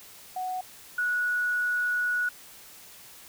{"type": "tone pair in turn", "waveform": "sine", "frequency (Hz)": [740, 1465.1], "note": ["F#5", "F#6"], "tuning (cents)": [0, -17], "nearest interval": "octave", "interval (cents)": 1183, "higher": "second", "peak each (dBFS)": [-29, -24], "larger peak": "second", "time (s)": [[0.36, 0.61], [0.98, 2.29]], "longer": "second", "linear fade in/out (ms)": 5, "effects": ["white hiss -49 dBFS RMS until 3.28 s"]}